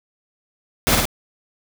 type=noise with echo; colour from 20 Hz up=pink; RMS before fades=-17 dBFS; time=0.87-0.95 s; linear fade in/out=0 ms; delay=52 ms; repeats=2; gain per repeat=-2 dB; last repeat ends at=1.054 s; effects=none